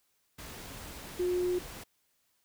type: tone in noise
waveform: sine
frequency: 359 Hz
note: F4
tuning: 48 cents sharp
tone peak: -27 dBFS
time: 1.19-1.59 s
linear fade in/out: 10 ms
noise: pink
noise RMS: -45 dBFS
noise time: 0.38-1.84 s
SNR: +15 dB
effects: white hiss -74 dBFS RMS until 2.44 s